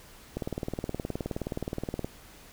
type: click train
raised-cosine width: 2 ms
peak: -18 dBFS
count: 33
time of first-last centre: 0.37-2.045 s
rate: 19.1 Hz
effects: pink hiss -52 dBFS RMS until 2.52 s